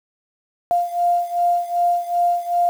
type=beating tone pair; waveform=sine; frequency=698.5 / 701.1 Hz; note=F5 / F5; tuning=0 / +7 cents; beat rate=2.6 Hz; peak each=-18 / -21 dBFS; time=0.71-2.69 s; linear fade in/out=0 ms; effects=7-bit